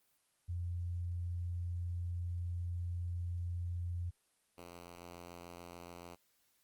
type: tone pair in turn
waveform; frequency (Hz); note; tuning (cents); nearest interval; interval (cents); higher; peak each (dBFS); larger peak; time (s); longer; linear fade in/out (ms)
sine / 5% pulse; 87.31 / 86.93; F2 / F2; 0 / -7; unison; 7; first; -36 / -38; first; 0.48-4.11 / 4.57-6.16; first; 20
effects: white hiss -75 dBFS RMS until 6.63 s + Opus 32 kbps